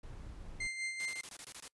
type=noise; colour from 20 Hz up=brown; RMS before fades=-47 dBFS; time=0.03-0.67 s; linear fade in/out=5 ms
type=tone with tremolo; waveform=40% pulse; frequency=2093 Hz; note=C7; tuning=in tune; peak=-34 dBFS; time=0.6-1.21 s; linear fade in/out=5 ms; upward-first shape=sine; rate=5 Hz; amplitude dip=55%
type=noise bursts; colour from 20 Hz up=white; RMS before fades=-47 dBFS; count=9; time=1-1.679 s; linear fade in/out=0 ms; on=55 ms; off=23 ms
effects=noise-tail reverb RT60 0.1 s tail -24 dB re dry + resampled to 24000 Hz